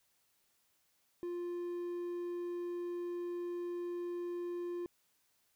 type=tone; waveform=triangle; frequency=350 Hz; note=F4; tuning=4 cents sharp; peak=-35 dBFS; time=1.23-4.86 s; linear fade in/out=0 ms; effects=white hiss -75 dBFS RMS until 5.55 s